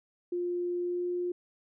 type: tone with pitch glide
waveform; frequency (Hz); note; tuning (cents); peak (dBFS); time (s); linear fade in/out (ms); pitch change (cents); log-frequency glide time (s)
sine; 352.5 to 354.7; F4 to F4; +16 to +27; -29; 0.32-1.32; 5; +11; 0.8-1.06
effects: none